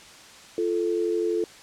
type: tone pair together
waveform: sine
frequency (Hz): 345.9 / 438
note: F4 / A4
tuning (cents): -17 / -8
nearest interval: major third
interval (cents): 409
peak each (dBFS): -25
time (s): 0.58-1.44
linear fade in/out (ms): 2
effects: white hiss -47 dBFS RMS until 1.62 s + low-pass 7000 Hz 12 dB/octave